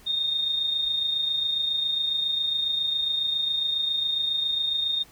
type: tone with amplitude modulation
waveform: sine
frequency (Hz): 3675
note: A#7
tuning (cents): -25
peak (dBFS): -21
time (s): 0.06-5.04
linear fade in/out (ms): 20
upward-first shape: sine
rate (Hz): 27.3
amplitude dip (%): 45
effects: pink hiss -53 dBFS RMS until 5.11 s